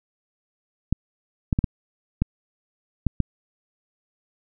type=clicks; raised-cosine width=5 ms; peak=-7 dBFS; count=7; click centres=0.926 / 1.528 / 1.589 / 1.642 / 2.22 / 3.067 / 3.203 s; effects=none